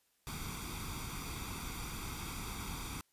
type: noise with comb filter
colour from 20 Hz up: pink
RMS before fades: -42 dBFS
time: 0.27-3.01 s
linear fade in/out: 0 ms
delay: 0.85 ms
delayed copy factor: +0.75
effects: white hiss -75 dBFS RMS until 3.12 s + resampled to 32000 Hz